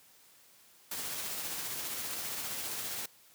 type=noise with tremolo; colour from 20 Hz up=white; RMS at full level=-37 dBFS; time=0.91-3.06 s; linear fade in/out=5 ms; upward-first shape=sine; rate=15 Hz; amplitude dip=25%; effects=white hiss -61 dBFS RMS until 3.34 s + high-pass 80 Hz 12 dB/octave